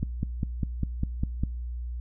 click train, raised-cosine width 5 ms, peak -14 dBFS, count 8, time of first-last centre 0.03-1.436 s, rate 4.98 Hz, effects noise-tail reverb RT60 0.6 s tail -25 dB re dry + added 60 Hz sine -31 dBFS peak until 2 s

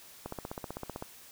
click train, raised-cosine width 1 ms, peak -23 dBFS, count 13, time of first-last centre 0.26-1.024 s, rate 15.7 Hz, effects white hiss -53 dBFS RMS until 1.31 s

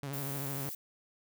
sawtooth tone with vibrato, 138.59 Hz, C#3, in tune, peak -33 dBFS, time 0.03-0.69 s, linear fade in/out 0 ms, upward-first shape triangle, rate 13 Hz, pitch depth 72 cents each way
violet noise, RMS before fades -41 dBFS, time 0.13-0.75 s, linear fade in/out 5 ms
effects none

